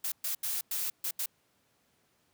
blue noise bursts at uneven times, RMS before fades -33 dBFS, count 6, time 0.04-0.12 / 0.24-0.35 / 0.43-0.61 / 0.71-0.9 / 1.04-1.11 / 1.19-1.26 s, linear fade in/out 5 ms, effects pink hiss -71 dBFS RMS until 2.33 s + high-pass 100 Hz 12 dB/octave

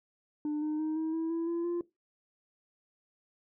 sine tone with pitch steps, 299.2 / 305.5 / 311.9 / 318.5 / 325.2 / 332 / 339 / 346.1 Hz, D4 / D#4 / D#4 / D#4 / E4 / E4 / E4 / F4, +32 / -32 / +4 / +41 / -23 / +12 / +49 / -16 cents, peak -27 dBFS, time 0.45-1.81 s, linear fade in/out 2 ms, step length 170 ms, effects noise-tail reverb RT60 0.2 s tail -20 dB re dry + tanh soft clip ceiling -29 dBFS

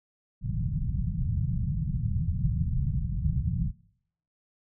white low-pass noise, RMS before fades -28 dBFS, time 0.41-3.72 s, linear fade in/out 50 ms, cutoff 170 Hz, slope 48 dB/octave, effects noise-tail reverb RT60 0.7 s tail -22 dB re dry

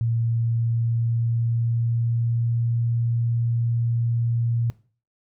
sine tone with pitch glide, 115.6 to 117.21 Hz, A#2 to A#2, -14 to +10 cents, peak -20 dBFS, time 0.01-4.7 s, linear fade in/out 0 ms, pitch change +24 cents, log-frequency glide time 0.23-2.72 s, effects noise-tail reverb RT60 0.4 s tail -19 dB re dry

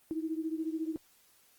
sine beating tone pair, 315.9 / 329.9 Hz, D#4 / E4, +26 / +1 cents, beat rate 14 Hz, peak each -34 / -37 dBFS, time 0.11-0.96 s, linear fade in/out 0 ms, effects white hiss -65 dBFS RMS until 1.58 s + Opus 24 kbps

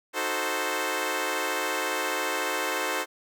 10% pulse chord, D# diminished seventh, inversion none, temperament equal, 311.1 / 370 / 440 / 523.3 Hz, D#4 / F#4 / A4 / C5, 0 / 0 / 0 / 0 cents, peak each -26 / -25 / -24 / -22 dBFS, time 0.13-3.06 s, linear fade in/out 50 ms, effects none

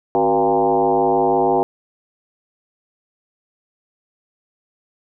sine tone with frequency modulation, 587.3 Hz, D5, in tune, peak -13 dBFS, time 0.15-1.63 s, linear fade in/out 0 ms, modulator 106 Hz, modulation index 2.8, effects none

